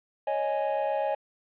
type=chord; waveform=triangle; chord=C# suspended second; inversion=none; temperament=equal; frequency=554.4 / 622.3 / 830.6 Hz; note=C#5 / D#5 / G#5; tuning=0 / 0 / 0 cents; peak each=-28 dBFS; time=0.27-1.15 s; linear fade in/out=5 ms; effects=resampled to 8000 Hz + 9-bit